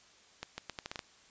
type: accelerating click train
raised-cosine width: 0.2 ms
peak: -21 dBFS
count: 8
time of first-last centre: 0.43-0.992 s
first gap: 150 ms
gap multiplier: 0.78
effects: white hiss -61 dBFS RMS until 1.3 s + resampled to 16000 Hz